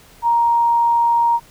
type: tone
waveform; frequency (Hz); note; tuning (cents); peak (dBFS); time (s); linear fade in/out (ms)
sine; 937; A#5; +9; -12; 0.22-1.4; 50
effects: pink hiss -47 dBFS RMS until 1.5 s